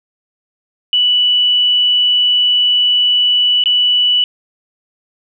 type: tone with dropouts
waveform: sine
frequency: 2960 Hz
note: F#7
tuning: in tune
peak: -9 dBFS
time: 0.93-4.24 s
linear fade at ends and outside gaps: 1 ms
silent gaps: 3.638-3.658 s
effects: none